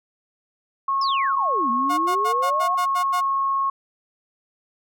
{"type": "tone", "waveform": "sine", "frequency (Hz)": 1091, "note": "C#6", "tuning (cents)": -28, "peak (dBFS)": -19, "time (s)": [0.88, 3.7], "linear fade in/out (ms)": 5}
{"type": "exponential two-way sweep", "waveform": "sine", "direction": "down then up", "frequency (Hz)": [5480, 229.2, 748], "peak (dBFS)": -26, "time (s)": [1.01, 2.75], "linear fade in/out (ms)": 5, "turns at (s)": 1.7}
{"type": "tone bursts", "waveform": "sawtooth", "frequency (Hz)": 717, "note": "F5", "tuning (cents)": 45, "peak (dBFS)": -22, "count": 8, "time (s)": [1.89, 3.212], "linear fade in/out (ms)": 20, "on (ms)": 90, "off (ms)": 86}
{"effects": []}